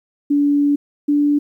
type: tone pair in turn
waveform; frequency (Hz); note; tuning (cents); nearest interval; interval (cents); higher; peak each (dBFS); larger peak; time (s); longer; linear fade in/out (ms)
sine; 287.8 / 291.1; D4 / D4; -35 / -15; unison; 20; second; -12; neither; 0.3-0.76 / 1.08-1.39; first; 10
effects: 9-bit